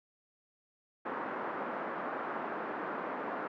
white band-pass noise, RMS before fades -38 dBFS, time 1.05-3.48 s, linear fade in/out 10 ms, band 210 to 1400 Hz, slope 24 dB/octave, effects none

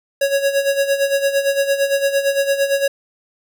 square tone with tremolo, 554.4 Hz, C#5, in tune, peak -13 dBFS, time 0.21-2.88 s, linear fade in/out 5 ms, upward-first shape sine, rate 8.8 Hz, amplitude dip 70%, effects none

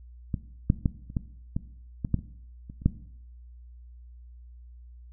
clicks, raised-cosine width 5 ms, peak -15 / -7 / -10 / -29 / -14 / -15 / -16 / -10 / -28 / -28 / -30 / -7 dBFS, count 12, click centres 0.342 / 0.701 / 0.858 / 1.101 / 1.168 / 1.565 / 2.048 / 2.143 / 2.19 / 2.699 / 2.819 / 2.86 s, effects noise-tail reverb RT60 0.7 s tail -17 dB re dry + added 60 Hz sine -45 dBFS peak until 5.12 s

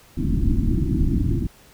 pink low-pass noise, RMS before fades -20 dBFS, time 0.17-1.47 s, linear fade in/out 5 ms, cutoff 340 Hz, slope 96 dB/octave, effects pink hiss -51 dBFS RMS until 1.73 s

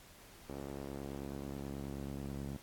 sawtooth tone with band-pass filter sweep, 69.3 Hz, C#2, in tune, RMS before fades -43 dBFS, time 0.49-2.57 s, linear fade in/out 5 ms, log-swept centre 400 to 210 Hz, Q 1.1, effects pink hiss -58 dBFS RMS until 2.62 s + AAC 64 kbps

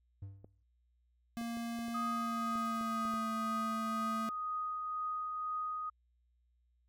triangle tone with exponential decay, 98 Hz, G2, in tune, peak -38 dBFS, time 0.22-0.63 s, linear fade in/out 5 ms, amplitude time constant 89 ms
clicks, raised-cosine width 2 ms, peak -39 dBFS, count 9, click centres 0.445 / 1.413 / 1.571 / 1.79 / 1.883 / 2.556 / 2.811 / 3.053 / 3.139 s
square tone with pitch glide, 233.1 to 223.2 Hz, A#3 to A3, 0 to +25 cents, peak -38 dBFS, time 1.37-4.29 s, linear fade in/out 0 ms, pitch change -75 cents, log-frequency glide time 2.01-3.26 s
sine tone with tremolo, 1246 Hz, D#6, 2 cents sharp, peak -34 dBFS, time 1.94-5.9 s, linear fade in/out 10 ms, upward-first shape triangle, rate 2 Hz, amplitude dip 30%
effects added 60 Hz sine -70 dBFS peak until 6.88 s

